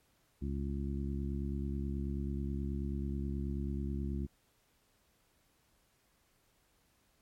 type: harmonic tone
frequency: 69.3 Hz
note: C#2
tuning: in tune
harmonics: 1 / 2 / 3 / 4 / 5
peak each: -36 / -41 / -40 / -45 / -46 dBFS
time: 0.41-4.27 s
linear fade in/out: 20 ms
effects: pink hiss -72 dBFS RMS until 7.21 s + MP3 64 kbps